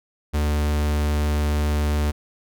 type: tone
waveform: 45% pulse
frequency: 74.4 Hz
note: D2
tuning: 23 cents sharp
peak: -19 dBFS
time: 0.33-2.12 s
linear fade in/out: 20 ms
effects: none